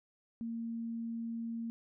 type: tone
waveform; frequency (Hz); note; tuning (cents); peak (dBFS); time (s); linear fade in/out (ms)
sine; 230; A#3; -23; -36; 0.41-1.7; 0
effects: none